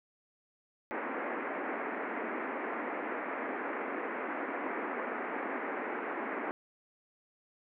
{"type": "band-pass noise", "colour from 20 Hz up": "pink", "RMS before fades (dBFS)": -37, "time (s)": [0.91, 6.51], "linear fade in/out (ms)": 0, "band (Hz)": [240, 2200], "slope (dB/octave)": 48, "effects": []}